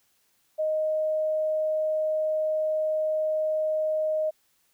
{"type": "tone", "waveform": "sine", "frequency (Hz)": 622.3, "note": "D#5", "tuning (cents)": 0, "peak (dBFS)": -23, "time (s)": [0.58, 4.31], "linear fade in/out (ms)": 20, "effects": ["white hiss -68 dBFS RMS until 4.73 s"]}